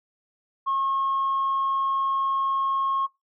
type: tone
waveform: sine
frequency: 1084 Hz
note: C#6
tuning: 39 cents flat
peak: -21 dBFS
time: 0.66-3.07 s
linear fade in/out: 20 ms
effects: noise-tail reverb RT60 0.2 s tail -18 dB re dry + tanh soft clip ceiling -18 dBFS